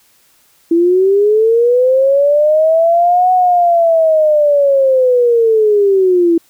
sine linear two-way sweep, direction up then down, 329.6 to 740 to 329.6 Hz, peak -7 dBFS, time 0.71-6.38 s, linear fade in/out 5 ms, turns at 3.32 s, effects white hiss -52 dBFS RMS until 6.49 s

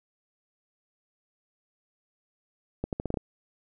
accelerating click train, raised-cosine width 2 ms, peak -16 dBFS, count 7, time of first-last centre 2.84-3.172 s, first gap 88 ms, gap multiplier 0.81, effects none

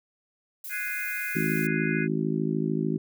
violet noise, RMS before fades -38 dBFS, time 0.64-1.67 s, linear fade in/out 5 ms
sine chord, Ab dominant seventh, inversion third, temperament equal with one note detuned, 1480 / 1661.2 / 2093 / 2473 Hz, Gb6 / Ab6 / C7 / Eb7, 0 / 0 / 0 / -11 cents, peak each -35 dBFS, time 0.69-2.08 s, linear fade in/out 50 ms
harmonic tone, 53.4 Hz, G#1, 49 cents sharp, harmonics 3 / 4 / 5 / 6 / 7, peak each -29 / -30 / -31 / -32 / -32 dBFS, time 1.35-2.98 s, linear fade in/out 10 ms
effects none

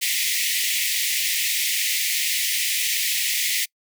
pink high-pass noise, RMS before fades -23 dBFS, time 0.01-3.66 s, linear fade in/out 20 ms, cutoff 1900 Hz, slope 96 dB/octave, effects noise-tail reverb RT60 0.1 s tail -26 dB re dry

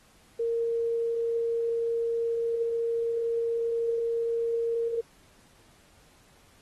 sine tone, 463 Hz, A#4, 12 cents flat, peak -25 dBFS, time 0.39-5.01 s, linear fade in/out 10 ms, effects pink hiss -60 dBFS RMS until 6.61 s + AAC 32 kbps

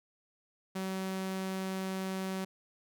sawtooth tone, 189.7 Hz, F#3, 43 cents sharp, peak -30 dBFS, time 0.75-2.45 s, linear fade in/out 10 ms, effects none

